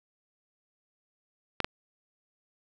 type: clicks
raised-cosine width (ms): 0.3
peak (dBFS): -11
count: 2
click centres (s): 1.603 / 1.645
effects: none